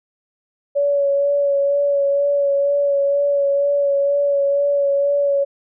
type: tone with vibrato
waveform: sine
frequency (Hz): 565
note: C#5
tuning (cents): +33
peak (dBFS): -14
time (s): 0.75-5.45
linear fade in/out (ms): 20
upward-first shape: sine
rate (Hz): 2.1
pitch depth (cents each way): 19
effects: none